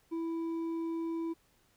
sine tone with hard clipping, 330.1 Hz, E4, 2 cents sharp, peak -34 dBFS, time 0.11-1.34 s, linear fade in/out 20 ms, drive 4 dB, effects pink hiss -69 dBFS RMS until 1.76 s

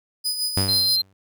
sawtooth tone with tremolo, 4981 Hz, D#8, 1 cent sharp, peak -18 dBFS, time 0.24-0.97 s, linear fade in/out 20 ms, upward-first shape sine, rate 6.2 Hz, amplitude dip 55%
sawtooth tone with exponential decay, 96.4 Hz, G2, 28 cents flat, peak -15 dBFS, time 0.57-1.13 s, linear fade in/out 0 ms, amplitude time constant 120 ms
triangle tone, 4144 Hz, C8, 17 cents flat, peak -17 dBFS, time 0.68-1.02 s, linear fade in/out 10 ms
effects none

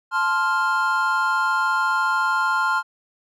triangle chord, F major, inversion first, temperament just, 873.1 / 1047.7 / 1396.9 Hz, A5 / C6 / F6, -14 / +2 / 0 cents, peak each -24 / -21 / -19 dBFS, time 0.11-2.83 s, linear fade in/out 50 ms, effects none

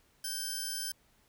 10% pulse tone pair together, 1571 / 5274 Hz, G6 / E8, +3 / 0 cents, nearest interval octave + major sixth, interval 2097 cents, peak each -31 / -31 dBFS, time 0.24-0.92 s, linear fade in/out 5 ms, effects pink hiss -68 dBFS RMS until 1.28 s

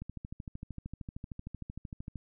click train, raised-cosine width 5 ms, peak -28 dBFS, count 29, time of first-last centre 0.02-2.157 s, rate 13.1 Hz, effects none

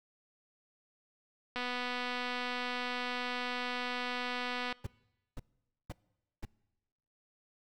click train, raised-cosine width 0.3 ms, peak -21 dBFS, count 783, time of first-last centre 1.56-4.726 s, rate 247 Hz
brown noise bursts, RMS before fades -38 dBFS, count 4, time 4.84-6.452 s, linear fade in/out 5 ms, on 28 ms, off 500 ms
effects noise-tail reverb RT60 1.0 s tail -23 dB re dry

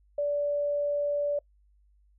sine tone, 580 Hz, D5, 22 cents flat, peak -25 dBFS, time 0.18-1.39 s, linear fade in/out 5 ms, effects noise-tail reverb RT60 0.1 s tail -25 dB re dry + added 50 Hz sine -60 dBFS peak until 2.18 s

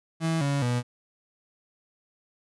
35% pulse tone with pitch steps, 163 / 141.08 / 122.11 Hz, E3 / C#3 / B2, -19 / +31 / -19 cents, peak -22 dBFS, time 0.2-0.83 s, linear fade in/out 50 ms, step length 210 ms, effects resampled to 24000 Hz

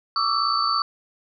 sine tone cluster, 1141 / 1199 / 1322 / 4532 Hz, C#6 / D6 / E6 / C#8, +50 / +36 / +5 / +37 cents, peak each -25 dBFS, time 0.16-0.82 s, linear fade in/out 2 ms, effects none

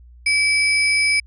sine tone with sample-and-hold, 2298 Hz, D7, 38 cents flat, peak -14 dBFS, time 0.26-1.2 s, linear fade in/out 5 ms, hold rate 7350 Hz, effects added 60 Hz sine -42 dBFS peak until 1.26 s + resampled to 24000 Hz

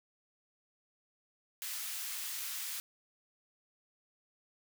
white high-pass noise, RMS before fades -40 dBFS, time 1.62-2.8 s, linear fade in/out 0 ms, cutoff 1500 Hz, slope 12 dB/octave, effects none

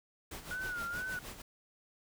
pink noise with tremolo, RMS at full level -44 dBFS, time 0.31-1.42 s, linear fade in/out 5 ms, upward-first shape sine, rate 6.4 Hz, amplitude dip 65%
sine tone with vibrato, 1450 Hz, F#6, 35 cents flat, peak -36 dBFS, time 0.51-1.19 s, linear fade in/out 2 ms, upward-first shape sine, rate 2.2 Hz, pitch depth 82 cents each way
effects none

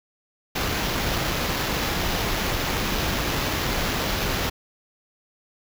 pink noise with sample-and-hold, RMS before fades -25 dBFS, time 0.55-4.5 s, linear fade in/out 10 ms, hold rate 8820 Hz, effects none

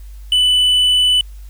sine tone with hard clipping, 2987 Hz, F#7, 16 cents sharp, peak -11 dBFS, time 0.32-1.21 s, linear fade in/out 2 ms, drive 3 dB, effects added 50 Hz sine -31 dBFS peak until 1.49 s + white hiss -52 dBFS RMS until 1.49 s

